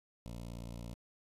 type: tone with notch filter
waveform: 15% pulse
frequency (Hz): 58.27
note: A#1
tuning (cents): 0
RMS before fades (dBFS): -45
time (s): 0.26-0.94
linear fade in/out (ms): 0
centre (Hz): 1600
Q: 0.87
effects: resampled to 32000 Hz